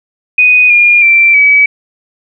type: tone with pitch steps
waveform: sine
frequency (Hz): 2489 / 2418 / 2349 / 2282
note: D#7 / D7 / D7 / C#7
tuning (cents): 0 / +50 / 0 / +50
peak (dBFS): -3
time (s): 0.38-1.66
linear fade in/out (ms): 5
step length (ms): 320
effects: none